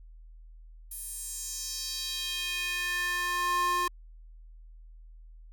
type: tone with high-pass filter sweep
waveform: square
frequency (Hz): 355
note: F4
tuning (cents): +28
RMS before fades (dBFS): -32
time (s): 0.91-3.88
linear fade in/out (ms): 5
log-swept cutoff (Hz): 11000 to 820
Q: 2.6
effects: added 40 Hz sine -47 dBFS peak until 5.52 s